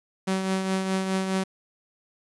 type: tone with tremolo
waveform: sawtooth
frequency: 190 Hz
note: F#3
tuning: 46 cents sharp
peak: -18 dBFS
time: 0.27-1.44 s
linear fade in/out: 10 ms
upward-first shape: triangle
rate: 4.8 Hz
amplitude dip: 50%
effects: resampled to 24000 Hz + 9-bit